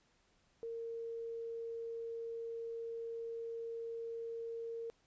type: tone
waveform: sine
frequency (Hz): 460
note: A#4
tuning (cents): -23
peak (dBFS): -40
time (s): 0.63-4.9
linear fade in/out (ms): 0
effects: pink hiss -73 dBFS RMS until 5.06 s + resampled to 16000 Hz